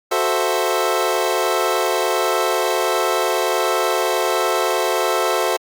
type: chord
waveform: 25% pulse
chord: F# half-diminished seventh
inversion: none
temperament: equal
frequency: 370 / 440 / 523.3 / 659.3 Hz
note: F#4 / A4 / C5 / E5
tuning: 0 / 0 / 0 / 0 cents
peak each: -19 dBFS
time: 0.11-5.57 s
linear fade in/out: 10 ms
effects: Opus 48 kbps